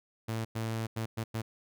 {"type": "tone bursts at uneven times", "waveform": "sawtooth", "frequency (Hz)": 112.4, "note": "A2", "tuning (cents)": 37, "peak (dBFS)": -28, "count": 5, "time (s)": [[0.28, 0.45], [0.55, 0.87], [0.96, 1.06], [1.17, 1.24], [1.34, 1.42]], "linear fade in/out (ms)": 10, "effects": []}